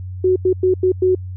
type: tone bursts at uneven times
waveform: sine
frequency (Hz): 370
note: F#4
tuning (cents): 0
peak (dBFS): -11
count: 5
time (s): 0.24-0.36 / 0.45-0.53 / 0.63-0.74 / 0.83-0.92 / 1.02-1.15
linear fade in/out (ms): 5
effects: added 92 Hz sine -26 dBFS peak until 1.36 s